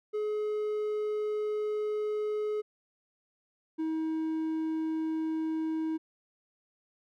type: tone pair in turn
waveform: triangle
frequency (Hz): 423.6 / 318.3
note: G#4 / D#4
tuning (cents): +34 / +39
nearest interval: perfect fourth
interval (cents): 495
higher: first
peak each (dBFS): -27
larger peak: neither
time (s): 0.13-2.62 / 3.78-5.98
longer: first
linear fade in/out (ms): 20
effects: none